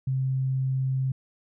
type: tone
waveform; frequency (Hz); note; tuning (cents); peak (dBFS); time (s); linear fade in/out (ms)
sine; 132; C3; +16; -23; 0.07-1.12; 5
effects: none

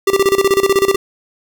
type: tone with tremolo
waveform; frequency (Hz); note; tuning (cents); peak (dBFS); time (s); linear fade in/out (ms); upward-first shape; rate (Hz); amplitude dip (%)
square; 392; G4; 0; -9; 0.07-0.96; 5; square; 16; 80
effects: none

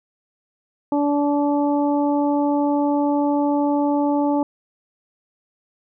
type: harmonic tone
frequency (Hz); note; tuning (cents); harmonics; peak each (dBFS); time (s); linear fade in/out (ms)
289; D4; -28; 1 / 2 / 3 / 4; -18 / -24 / -24 / -36; 0.92-4.43; 2
effects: none

